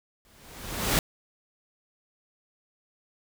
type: noise with exponential growth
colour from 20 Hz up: pink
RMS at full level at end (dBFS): -21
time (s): 0.25-0.99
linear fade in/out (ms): 1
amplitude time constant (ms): 160
effects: none